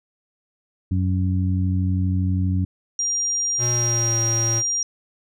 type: harmonic tone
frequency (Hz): 92.5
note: F#2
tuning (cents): 0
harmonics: 1 / 2 / 3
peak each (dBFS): -19 / -25 / -29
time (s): 0.91-2.65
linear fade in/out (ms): 5
type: tone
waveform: sine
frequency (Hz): 5700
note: F8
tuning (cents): +34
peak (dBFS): -20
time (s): 2.99-4.83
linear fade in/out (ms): 2
type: tone with pitch glide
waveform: square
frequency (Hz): 119.6 to 114.46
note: A#2 to A#2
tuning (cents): +45 to -31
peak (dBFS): -23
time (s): 3.58-4.63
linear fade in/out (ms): 50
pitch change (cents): -76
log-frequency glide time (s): 3.71-4.18
effects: none